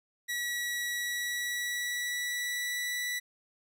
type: tone with pitch glide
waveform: sawtooth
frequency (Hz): 1932 to 1962.4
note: B6 to B6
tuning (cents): -39 to -12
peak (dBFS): -28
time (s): 0.28-3.2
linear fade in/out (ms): 20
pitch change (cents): +27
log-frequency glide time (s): 0.9-3.08
effects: none